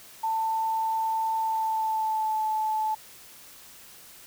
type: tone with pitch glide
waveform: sine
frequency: 890 to 868.7 Hz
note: A5 to A5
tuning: +20 to -22 cents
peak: -24 dBFS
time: 0.23-2.95 s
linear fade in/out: 10 ms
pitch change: -42 cents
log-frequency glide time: 1.4-2.42 s
effects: white hiss -49 dBFS RMS until 4.26 s